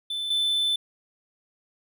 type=tone pair in turn; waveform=triangle; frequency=3522 / 3522 Hz; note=A7 / A7; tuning=+1 / +1 cents; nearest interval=unison; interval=0 cents; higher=neither; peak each=-26 / -20 dBFS; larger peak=second; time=0.1-0.3 / 0.3-0.76 s; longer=second; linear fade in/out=5 ms; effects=none